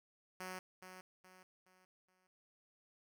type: tone with echo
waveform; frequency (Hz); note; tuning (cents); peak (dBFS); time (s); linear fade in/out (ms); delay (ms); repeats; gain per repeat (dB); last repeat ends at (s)
5% pulse; 185; F#3; 0; -33; 0.4-0.59; 2; 420; 4; -8; 2.27
effects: none